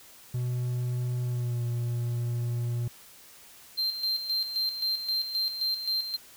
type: tone with pitch glide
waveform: triangle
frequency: 123.47 to 119.47 Hz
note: B2 to A#2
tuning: 0 to +43 cents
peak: -25 dBFS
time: 0.34-2.88 s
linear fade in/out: 5 ms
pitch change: -57 cents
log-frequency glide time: 1.24-1.63 s
type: tone with tremolo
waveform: triangle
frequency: 4153 Hz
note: C8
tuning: 14 cents flat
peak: -24 dBFS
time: 3.77-6.17 s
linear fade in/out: 20 ms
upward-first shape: square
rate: 3.8 Hz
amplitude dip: 60%
effects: white hiss -52 dBFS RMS until 6.36 s